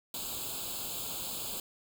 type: noise with comb filter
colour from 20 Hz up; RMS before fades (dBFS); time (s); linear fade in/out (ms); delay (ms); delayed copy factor
white; -38; 0.14-1.6; 2; 0.26; +1
effects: none